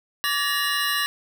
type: tone cluster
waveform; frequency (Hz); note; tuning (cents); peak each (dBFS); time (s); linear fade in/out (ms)
square; 1157 / 1707 / 1862 / 2849 / 3984; D6 / G#6 / A#6 / F7 / B7; -26 / +47 / -2 / +34 / +14; -29; 0.24-1.06; 0
effects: none